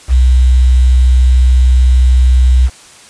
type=tone with quantisation; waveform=sine; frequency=63.2 Hz; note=B1; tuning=41 cents sharp; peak=-4 dBFS; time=0.08-2.7 s; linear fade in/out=50 ms; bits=5; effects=white hiss -38 dBFS RMS until 3.09 s + resampled to 22050 Hz